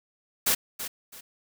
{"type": "noise with echo", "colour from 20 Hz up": "white", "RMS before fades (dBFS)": -23, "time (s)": [0.46, 0.55], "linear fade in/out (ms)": 10, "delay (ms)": 330, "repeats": 2, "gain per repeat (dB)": -11, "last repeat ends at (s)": 1.21, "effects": []}